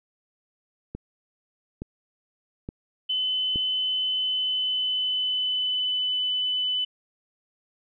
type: click train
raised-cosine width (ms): 3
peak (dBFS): -20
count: 4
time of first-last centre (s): 0.95-3.559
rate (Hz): 1.15
type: tone with pitch glide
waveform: sine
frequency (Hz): 3029 to 3003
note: F#7 to F#7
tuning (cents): +40 to +25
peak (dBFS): -23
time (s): 3.09-6.85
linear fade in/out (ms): 10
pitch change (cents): -15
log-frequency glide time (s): 4.15-6.08
effects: none